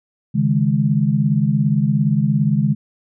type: chord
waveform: sine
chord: C# suspended second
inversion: none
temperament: just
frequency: 138.59 / 155.92 / 207.9 Hz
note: C#3 / D#3 / G#3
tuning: 0 / +4 / +2 cents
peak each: -18 dBFS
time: 0.34-2.75 s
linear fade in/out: 20 ms
effects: none